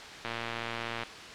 click train, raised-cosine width 0.3 ms, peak -18 dBFS, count 92, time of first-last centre 0.25-1.034 s, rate 116 Hz, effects white hiss -43 dBFS RMS until 1.34 s + low-pass 4000 Hz 12 dB/octave

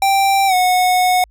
square tone with pitch glide, 784 to 731.5 Hz, G5 to F#5, 0 to -20 cents, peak -12 dBFS, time 0.02-1.24 s, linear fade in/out 2 ms, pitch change -120 cents, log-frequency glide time 0.47-0.54 s, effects added 53 Hz sine -46 dBFS peak until 1.3 s

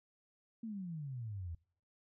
sine exponential sweep, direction down, 233.1 to 79.9 Hz, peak -40 dBFS, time 0.63-1.55 s, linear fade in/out 5 ms, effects noise-tail reverb RT60 0.6 s tail -26 dB re dry

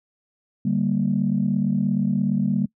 sine chord, G minor, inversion second, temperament equal, 146.83 / 196 / 233.1 Hz, D3 / G3 / Bb3, 0 / 0 / 0 cents, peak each -25 / -21 / -23 dBFS, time 0.65-2.66 s, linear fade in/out 5 ms, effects noise-tail reverb RT60 0.1 s tail -24 dB re dry + tanh soft clip ceiling -10 dBFS

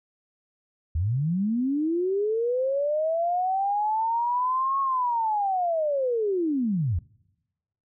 sine linear two-way sweep, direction up then down, 73.42 to 1100 to 73.42 Hz, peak -22 dBFS, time 0.95-6.99 s, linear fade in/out 5 ms, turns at 4.8 s, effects noise-tail reverb RT60 1.0 s tail -26 dB re dry

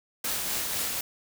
white noise with tremolo, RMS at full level -29 dBFS, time 0.24-1.01 s, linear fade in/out 5 ms, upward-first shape triangle, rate 4 Hz, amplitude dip 30%, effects none

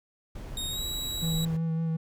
brown noise, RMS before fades -38 dBFS, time 0.35-1.57 s, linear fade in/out 5 ms
sawtooth tone with pitch glide, 3729 to 3881 Hz, A#7 to B7, 0 to -31 cents, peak -29 dBFS, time 0.57-1.45 s, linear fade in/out 2 ms, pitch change +69 cents, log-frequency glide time 0.69-0.83 s
triangle tone with vibrato, 162.9 Hz, E3, 20 cents flat, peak -24 dBFS, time 1.22-1.97 s, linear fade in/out 10 ms, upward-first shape sine, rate 5.4 Hz, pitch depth 18 cents each way
effects none

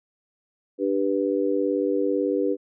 sine chord, G major, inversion second, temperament just, 294 / 392 / 490 Hz, D4 / G4 / B4, +2 / 0 / -14 cents, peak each -25 dBFS, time 0.78-2.57 s, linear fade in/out 50 ms, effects none

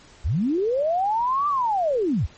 sine linear two-way sweep, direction up then down, 49.73 to 1189 to 49.73 Hz, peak -19 dBFS, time 0.24-2.27 s, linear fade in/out 20 ms, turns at 1.48 s, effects pink hiss -50 dBFS RMS until 2.37 s + MP3 32 kbps

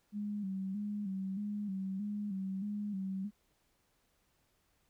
sine tone with vibrato, 199 Hz, G3, 26 cents sharp, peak -35 dBFS, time 0.12-3.31 s, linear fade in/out 50 ms, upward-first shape square, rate 1.6 Hz, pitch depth 68 cents each way, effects pink hiss -75 dBFS RMS until 4.89 s

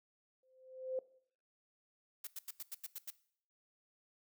sine tone with exponential growth, 518 Hz, C5, 17 cents flat, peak -33 dBFS, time 0.43-0.99 s, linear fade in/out 2 ms, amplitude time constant 120 ms
blue noise bursts, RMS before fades -44 dBFS, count 8, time 2.24-3.104 s, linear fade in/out 5 ms, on 31 ms, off 88 ms
effects noise-tail reverb RT60 0.6 s tail -19 dB re dry

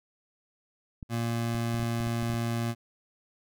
clicks, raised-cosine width 5 ms, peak -27 dBFS, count 10, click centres 1.028 / 1.549 / 1.744 / 1.797 / 1.83 / 2.004 / 2.071 / 2.228 / 2.3 / 2.341 s
25% pulse tone, 116.54 Hz, A#2, in tune, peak -24 dBFS, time 1.09-2.75 s, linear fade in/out 50 ms
effects none

